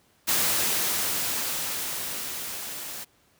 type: noise with level ramp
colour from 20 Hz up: white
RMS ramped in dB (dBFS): -23 to -37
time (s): 0.27-3.05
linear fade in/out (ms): 20
effects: pink hiss -63 dBFS RMS until 3.39 s + high-pass 80 Hz 12 dB/octave